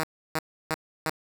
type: tone bursts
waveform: 5% pulse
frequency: 158.3 Hz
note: D#3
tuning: 30 cents sharp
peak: -14 dBFS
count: 4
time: 0-1.096 s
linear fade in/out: 0 ms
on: 34 ms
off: 320 ms
effects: none